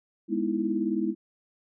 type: chord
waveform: sine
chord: E major seventh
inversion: first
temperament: equal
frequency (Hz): 207.7 / 246.9 / 311.1 / 329.6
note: G#3 / B3 / D#4 / E4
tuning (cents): 0 / 0 / 0 / 0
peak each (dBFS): -30 / -32 / -32 / -28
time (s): 0.28-1.15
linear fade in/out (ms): 50
effects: none